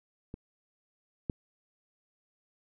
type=clicks; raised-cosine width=3 ms; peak=-27 / -18 dBFS; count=2; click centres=0.341 / 1.298 s; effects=none